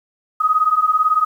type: beating tone pair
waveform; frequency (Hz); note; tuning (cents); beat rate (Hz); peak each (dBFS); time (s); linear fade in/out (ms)
sine; 1244.5 / 1262.5; D#6 / D#6; 0 / +25; 18; -17 / -15; 0.4-1.25; 10
effects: 8-bit